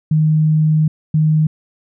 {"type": "tone pair in turn", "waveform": "sine", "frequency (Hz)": [155.3, 155.3], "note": ["D#3", "D#3"], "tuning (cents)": [-3, -3], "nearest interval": "unison", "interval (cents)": 0, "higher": "neither", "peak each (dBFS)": -10, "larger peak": "neither", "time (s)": [[0.11, 0.88], [1.14, 1.47]], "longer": "first", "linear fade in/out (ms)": 5, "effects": []}